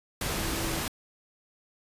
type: tone in noise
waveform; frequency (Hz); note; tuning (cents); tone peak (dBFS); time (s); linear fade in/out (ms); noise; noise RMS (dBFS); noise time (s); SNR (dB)
sine; 329.6; E4; 0; -36; 0.38-0.79; 2; pink; -31; 0.21-0.88; -8
effects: resampled to 32000 Hz